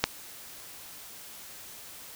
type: click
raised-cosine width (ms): 0.2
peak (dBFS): -3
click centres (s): 0.04
effects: white hiss -46 dBFS RMS until 2.15 s